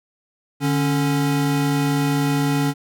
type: tone pair together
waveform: square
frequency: 146.83 / 277.8 Hz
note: D3 / C#4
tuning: 0 / +4 cents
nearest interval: major seventh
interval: 1104 cents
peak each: -21 dBFS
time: 0.6-2.74 s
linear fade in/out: 50 ms
effects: none